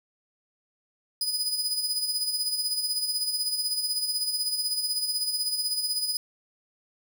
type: tone with tremolo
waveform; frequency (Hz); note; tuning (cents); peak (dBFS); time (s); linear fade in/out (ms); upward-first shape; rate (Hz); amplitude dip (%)
sawtooth; 4978; D#8; 0; -21; 1.21-6.17; 2; sine; 16; 55
effects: none